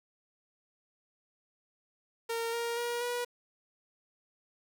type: tone with pitch steps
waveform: sawtooth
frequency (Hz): 460.4 / 468.4 / 476.6 / 485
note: A#4 / A#4 / A#4 / B4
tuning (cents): -22 / +8 / +38 / -31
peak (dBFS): -28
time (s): 2.29-3.25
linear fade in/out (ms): 10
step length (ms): 240
effects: 9-bit